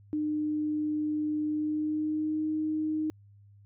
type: tone with pitch glide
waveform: sine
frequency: 303 to 309.9 Hz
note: D#4 to D#4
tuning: -46 to -7 cents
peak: -27 dBFS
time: 0.13-3.1 s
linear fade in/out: 0 ms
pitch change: +39 cents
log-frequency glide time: 1.46-2.47 s
effects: added 101 Hz sine -53 dBFS peak until 3.65 s